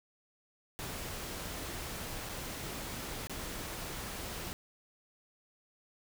pink noise with dropouts, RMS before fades -41 dBFS, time 0.79-4.53 s, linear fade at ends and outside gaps 0 ms, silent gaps 2.29-2.294 / 3.271-3.296 s, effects none

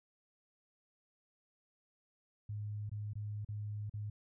sine tone with dropouts, 104.7 Hz, G#2, 15 cents sharp, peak -38 dBFS, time 2.49-4.1 s, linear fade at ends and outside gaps 5 ms, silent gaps 2.895-2.915 / 3.134-3.154 / 3.448-3.487 / 3.897-3.938 s, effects none

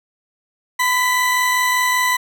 40% pulse tone pair together, 1010.3 / 1975.5 Hz, B5 / B6, +39 / 0 cents, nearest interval octave, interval 1161 cents, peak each -17 dBFS, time 0.79-2.17 s, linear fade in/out 10 ms, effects none

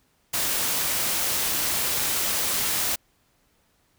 white noise, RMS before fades -25 dBFS, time 0.33-2.96 s, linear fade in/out 10 ms, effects pink hiss -66 dBFS RMS until 3.98 s

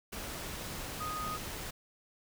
sine tone in noise, 1244.5 Hz, D#6, in tune, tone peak -36 dBFS, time 1-1.37 s, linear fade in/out 10 ms, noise pink, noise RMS -41 dBFS, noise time 0.12-1.71 s, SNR +2 dB, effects none

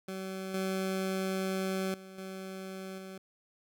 20% pulse tone with level steps, 190 Hz, F#3, 46 cents sharp, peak -32 / -26 / -42 / -35 / -38 dBFS, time 0.08-3.18 s, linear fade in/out 5 ms, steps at 0.54 / 1.94 / 2.18 / 2.98 s, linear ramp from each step 2 ms, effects none

